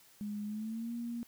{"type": "tone with pitch glide", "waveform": "sine", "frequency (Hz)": [207.7, 235.8], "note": ["G#3", "A#3"], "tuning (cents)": [0, 20], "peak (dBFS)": -36, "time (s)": [0.21, 1.23], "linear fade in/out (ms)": 0, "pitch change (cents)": 220, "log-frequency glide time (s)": [0.45, 0.93], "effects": ["white hiss -62 dBFS RMS until 1.27 s"]}